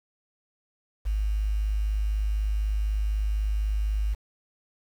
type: tone with quantisation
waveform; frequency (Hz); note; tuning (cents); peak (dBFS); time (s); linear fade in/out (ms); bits
sine; 52; G#1; +3; -23; 1.05-4.15; 20; 8
effects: none